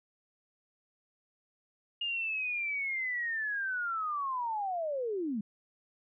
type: linear sweep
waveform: sine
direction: down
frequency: 2847 to 196 Hz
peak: -31 dBFS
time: 2.01-5.41 s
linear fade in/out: 5 ms
effects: none